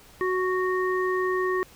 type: harmonic tone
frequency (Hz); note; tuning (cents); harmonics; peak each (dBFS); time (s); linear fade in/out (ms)
370; F#4; 0; 1 / 3 / 5; -24 / -29 / -31; 0.21-1.63; 0
effects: pink hiss -52 dBFS RMS until 1.75 s